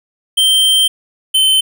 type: tone pair in turn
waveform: square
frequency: 3136 / 3075 Hz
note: G7 / G7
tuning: 0 / -34 cents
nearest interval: unison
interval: 34 cents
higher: first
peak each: -9 dBFS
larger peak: neither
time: 0.37-0.88 / 1.34-1.61 s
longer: first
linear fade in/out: 10 ms
effects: none